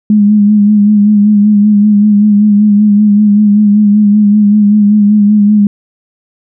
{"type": "tone with vibrato", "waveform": "sine", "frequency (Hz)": 207.7, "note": "G#3", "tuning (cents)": 0, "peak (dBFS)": -3, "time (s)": [0.1, 5.67], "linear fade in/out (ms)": 2, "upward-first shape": "sine", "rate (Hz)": 5.2, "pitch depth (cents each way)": 40, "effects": []}